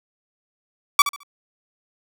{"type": "tone with echo", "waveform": "sawtooth", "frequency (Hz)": 1147, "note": "D6", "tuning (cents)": -41, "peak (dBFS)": -5, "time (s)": [0.99, 1.02], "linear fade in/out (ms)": 2, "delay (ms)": 71, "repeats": 3, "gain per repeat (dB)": -12, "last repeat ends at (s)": 1.233, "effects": []}